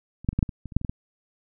clicks, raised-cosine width 5 ms, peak -28 / -8 / -23 / -10 / -7 / -21 / -23 / -28 / -6 / -23 / -15 / -15 dBFS, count 12, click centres 0.246 / 0.289 / 0.33 / 0.39 / 0.428 / 0.492 / 0.657 / 0.722 / 0.766 / 0.814 / 0.848 / 0.895 s, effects none

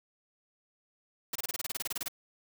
white noise bursts, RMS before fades -34 dBFS, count 15, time 1.33-2.083 s, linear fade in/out 5 ms, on 25 ms, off 27 ms, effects none

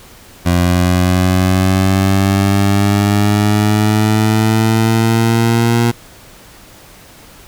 20% pulse linear sweep, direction up, 87.31 to 118.2 Hz, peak -5 dBFS, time 0.45-5.92 s, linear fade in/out 20 ms, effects pink hiss -40 dBFS RMS until 7.47 s

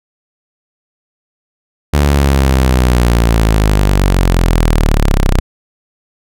sawtooth linear sweep, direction down, 73.4 to 30.87 Hz, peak -4 dBFS, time 1.93-5.4 s, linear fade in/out 10 ms, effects none

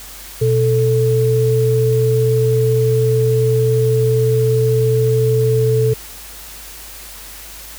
sine tone pair together, 122.16 / 440 Hz, B2 / A4, -18 / 0 cents, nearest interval octave + minor seventh, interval 2218 cents, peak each -14 dBFS, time 0.41-5.94 s, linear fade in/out 10 ms, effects added 50 Hz sine -40 dBFS peak until 7.78 s + white hiss -35 dBFS RMS until 7.78 s

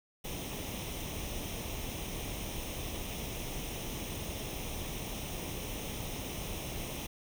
pink noise with comb filter, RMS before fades -39 dBFS, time 0.24-7.07 s, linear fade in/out 10 ms, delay 0.33 ms, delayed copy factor +0.65, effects none

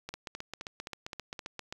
two click trains, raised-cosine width 0.2 ms, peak -22 / -21 dBFS, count 6 / 13, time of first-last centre 0.09-1.392 / 0.14-1.725 s, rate 3.84 / 7.57 Hz, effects 8-bit

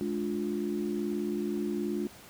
sine chord, D diminished, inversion second, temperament just, 211.4 / 293.7 / 352.4 Hz, Ab3 / D4 / F4, +31 / 0 / +16 cents, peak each -33 / -35 / -33 dBFS, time 0.01-2.07 s, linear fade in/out 0 ms, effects pink hiss -51 dBFS RMS until 2.29 s + high-pass 60 Hz 12 dB/octave

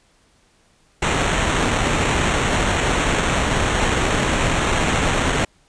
pink noise with sample-and-hold, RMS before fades -19 dBFS, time 1.02-5.45 s, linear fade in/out 5 ms, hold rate 4900 Hz, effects pink hiss -58 dBFS RMS until 5.68 s + resampled to 22050 Hz

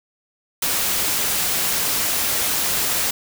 white noise, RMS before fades -21 dBFS, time 0.62-3.11 s, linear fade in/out 5 ms, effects none

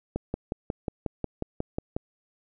click train, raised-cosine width 2 ms, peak -15 dBFS, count 11, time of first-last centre 0.16-1.965 s, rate 5.54 Hz, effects none

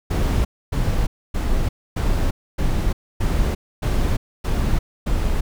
brown noise bursts, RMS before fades -19 dBFS, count 9, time 0.1-5.41 s, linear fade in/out 10 ms, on 350 ms, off 270 ms, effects none

